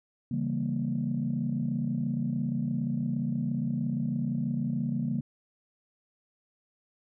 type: chord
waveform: sine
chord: C# diminished seventh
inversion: none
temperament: equal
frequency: 138.59 / 164.81 / 196 / 233.1 Hz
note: C#3 / E3 / G3 / Bb3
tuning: 0 / 0 / 0 / 0 cents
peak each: -32 / -34 / -34 / -30 dBFS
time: 0.31-5.21 s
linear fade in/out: 5 ms
effects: tanh soft clip ceiling -19 dBFS